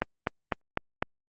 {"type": "click train", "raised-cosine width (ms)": 0.5, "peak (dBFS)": -10, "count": 5, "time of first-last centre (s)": [0.02, 1.025], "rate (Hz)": 3.98, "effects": ["Opus 24 kbps"]}